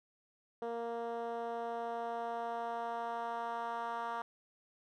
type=tone with band-pass filter sweep; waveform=10% pulse; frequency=233.1 Hz; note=A#3; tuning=in tune; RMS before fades=-39 dBFS; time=0.62-4.22 s; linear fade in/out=2 ms; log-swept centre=500 to 1000 Hz; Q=1.9; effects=none